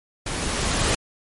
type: noise with level ramp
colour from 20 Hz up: pink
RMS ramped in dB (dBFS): -28 to -20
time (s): 0.26-0.95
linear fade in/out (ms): 5
effects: MP3 48 kbps